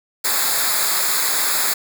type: noise with comb filter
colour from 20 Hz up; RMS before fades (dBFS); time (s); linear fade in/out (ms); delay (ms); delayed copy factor
white; -19; 0.24-1.74; 10; 0.34; -0.85
effects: none

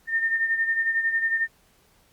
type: beating tone pair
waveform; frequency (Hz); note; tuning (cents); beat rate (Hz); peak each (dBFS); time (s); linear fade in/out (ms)
sine; 1814 / 1825; A#6 / A#6; -48 / -37; 11; -22 / -29; 0.07-1.48; 50
effects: pink hiss -61 dBFS RMS until 2.12 s + Opus 48 kbps

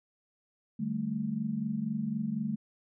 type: chord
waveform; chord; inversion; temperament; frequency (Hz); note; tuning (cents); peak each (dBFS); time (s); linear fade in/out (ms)
sine; D suspended fourth; none; equal with one note detuned; 150.35 / 196 / 220; D3 / G3 / A3; +41 / 0 / 0; -38 / -35 / -32; 0.79-2.56; 10
effects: none

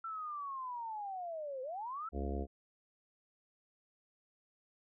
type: linear two-way sweep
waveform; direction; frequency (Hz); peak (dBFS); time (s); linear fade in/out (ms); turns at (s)
sine; down then up; 1347 to 503 to 1347; -39; 0.04-2.09; 5; 1.62
type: harmonic tone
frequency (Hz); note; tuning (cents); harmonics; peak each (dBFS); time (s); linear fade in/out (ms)
69.2; C#2; -2; 1 / 3 / 4 / 5 / 6 / 7 / 8 / 9 / 10; -37 / -44 / -45 / -46 / -45 / -49 / -50 / -57 / -47; 2.12-2.47; 50
effects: none

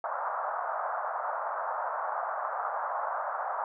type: band-pass noise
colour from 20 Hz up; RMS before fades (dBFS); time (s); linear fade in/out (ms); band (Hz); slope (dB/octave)
pink; -33; 0.04-3.64; 2; 620 to 1400; 48
effects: none

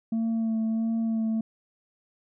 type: tone with vibrato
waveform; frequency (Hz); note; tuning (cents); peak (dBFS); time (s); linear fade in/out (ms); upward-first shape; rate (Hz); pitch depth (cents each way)
sine; 224.5; A3; +35; -21; 0.12-1.41; 5; sine; 1.5; 19
effects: tanh soft clip ceiling -23 dBFS

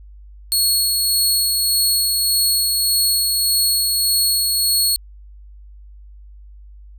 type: tone with tremolo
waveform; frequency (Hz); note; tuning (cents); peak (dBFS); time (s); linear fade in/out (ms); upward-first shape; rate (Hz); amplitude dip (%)
20% pulse; 4339; C#8; -38; -8; 0.52-4.96; 0; sine; 1.7; 25
effects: added 50 Hz sine -38 dBFS peak until 6.98 s

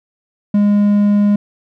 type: tone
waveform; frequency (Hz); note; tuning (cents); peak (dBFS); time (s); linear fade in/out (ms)
triangle; 205.3; G#3; -20; -7; 0.54-1.36; 5
effects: none

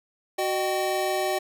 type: tone cluster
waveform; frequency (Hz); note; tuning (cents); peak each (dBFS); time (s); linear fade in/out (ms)
square; 371.8 / 611 / 771; F#4 / D#5 / G5; +8 / -32 / -29; -29; 0.38-1.39; 10
effects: none

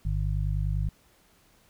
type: harmonic tone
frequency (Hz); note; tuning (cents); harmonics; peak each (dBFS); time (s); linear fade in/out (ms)
50.1; G1; +38; 1 / 2 / 3; -27 / -30 / -32; 0.05-0.89; 5
effects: pink hiss -62 dBFS RMS until 1.69 s

